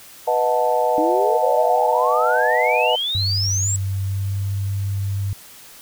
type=chord; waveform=sine; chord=B dominant seventh; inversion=none; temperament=equal with one note detuned; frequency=493.9 / 622.3 / 723.5 / 880 Hz; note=B4 / D#5 / F#5 / A5; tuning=0 / 0 / -39 / 0 cents; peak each=-21 / -21 / -22 / -21 dBFS; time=0.27-2.96 s; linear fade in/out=10 ms
type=exponential sweep; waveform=sine; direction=up; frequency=301.5 to 7810 Hz; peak=-20 dBFS; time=0.98-3.76 s; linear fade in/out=0 ms
type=tone with pitch glide; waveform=sine; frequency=97 to 98.81 Hz; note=G2 to G2; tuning=-18 to +14 cents; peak=-20 dBFS; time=3.15-5.33 s; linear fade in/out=0 ms; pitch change=+32 cents; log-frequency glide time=4-4.4 s
effects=white hiss -43 dBFS RMS until 5.81 s